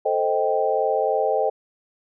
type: chord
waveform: sine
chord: A half-diminished seventh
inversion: none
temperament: equal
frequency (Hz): 440 / 523.3 / 622.3 / 784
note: A4 / C5 / Eb5 / G5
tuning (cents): 0 / 0 / 0 / 0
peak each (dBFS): -24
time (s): 0.05-1.5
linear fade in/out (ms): 10
effects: none